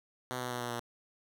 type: tone with pitch steps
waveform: 5% pulse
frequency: 126.1 / 124.29 / 122.51 / 120.75 / 119.02 Hz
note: B2 / B2 / B2 / B2 / A#2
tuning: +36 / +11 / -14 / -39 / +36 cents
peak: -24 dBFS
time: 0.31-0.795 s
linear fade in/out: 0 ms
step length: 97 ms
effects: none